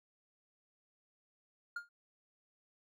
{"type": "tone with exponential decay", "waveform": "triangle", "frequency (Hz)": 1413, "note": "F6", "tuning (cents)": 20, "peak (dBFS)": -33, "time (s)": [1.76, 1.89], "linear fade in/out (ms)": 5, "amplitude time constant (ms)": 28, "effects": []}